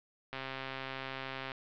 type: click train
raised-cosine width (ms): 0.3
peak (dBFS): -23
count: 159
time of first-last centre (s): 0.33-1.518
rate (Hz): 133
effects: low-pass 4000 Hz 12 dB/octave